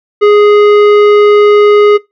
sine tone with tanh clipping, 415.3 Hz, G#4, in tune, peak -4 dBFS, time 0.21-1.98 s, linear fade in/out 20 ms, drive 13 dB, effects noise-tail reverb RT60 0.2 s tail -21 dB re dry

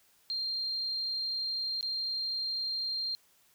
sine tone with dropouts, 4188 Hz, C8, 1 cent sharp, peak -31 dBFS, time 0.3-3.15 s, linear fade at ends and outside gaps 0 ms, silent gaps 1.81-1.828 s, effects white hiss -66 dBFS RMS until 3.54 s

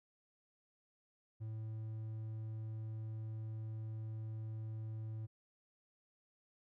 triangle tone, 110 Hz, A2, in tune, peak -39 dBFS, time 1.4-5.27 s, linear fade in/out 20 ms, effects none

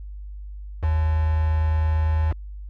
sine tone with quantisation, 78.9 Hz, D#2, 25 cents sharp, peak -18 dBFS, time 0.82-2.33 s, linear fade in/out 20 ms, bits 5, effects added 50 Hz sine -33 dBFS peak until 2.69 s + low-pass 2000 Hz 12 dB/octave

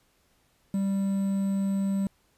triangle tone with quantisation, 196 Hz, G3, in tune, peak -22 dBFS, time 0.74-2.07 s, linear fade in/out 2 ms, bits 8, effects pink hiss -67 dBFS RMS until 2.37 s + resampled to 32000 Hz

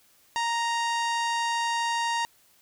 harmonic tone, 932.3 Hz, A#5, in tune, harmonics 1 / 2 / 3 / 4 / 5 / 6 / 7 / 8 / 10, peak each -26 / -32 / -36 / -38 / -40 / -42 / -43 / -44 / -46 dBFS, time 0.36-2.25 s, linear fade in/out 0 ms, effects white hiss -61 dBFS RMS until 2.61 s

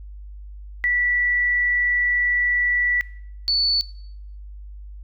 sine tone pair in turn, 1957 / 4469 Hz, B6 / C#8, -16 / +13 cents, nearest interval octave + major second, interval 1429 cents, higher second, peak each -17 dBFS, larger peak neither, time 0.84-3.01 / 3.48-3.81 s, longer first, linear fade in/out 0 ms, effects noise-tail reverb RT60 0.7 s tail -21 dB re dry + added 50 Hz sine -35 dBFS peak until 5.03 s

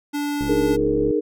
square tone, 290.5 Hz, D4, 19 cents flat, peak -23 dBFS, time 0.13-0.77 s, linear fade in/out 20 ms
click train, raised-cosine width 3 ms, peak -17 dBFS, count 50, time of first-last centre 0.41-1.108 s, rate 70.2 Hz
sine chord, D# suspended fourth, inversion none, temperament equal with one note detuned, 306.3 / 415.3 / 466.2 Hz, D#4 / G#4 / A#4, -27 / 0 / 0 cents, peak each -22 dBFS, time 0.48-1.21 s, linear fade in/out 20 ms
effects none

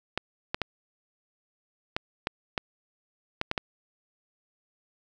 clicks, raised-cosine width 0.3 ms, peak -11 dBFS, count 9, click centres 0.176 / 0.545 / 0.617 / 1.965 / 2.271 / 2.578 / 3.414 / 3.514 / 3.578 s, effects none

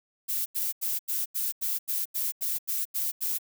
violet noise bursts, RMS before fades -29 dBFS, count 12, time 0.28-3.386 s, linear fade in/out 20 ms, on 180 ms, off 86 ms, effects none

